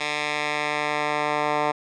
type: tone with band-pass filter sweep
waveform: 10% pulse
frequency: 149.1 Hz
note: D3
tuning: 27 cents sharp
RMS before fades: -25 dBFS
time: 0-1.72 s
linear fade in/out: 10 ms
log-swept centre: 2700 to 1100 Hz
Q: 1.1
effects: resampled to 22050 Hz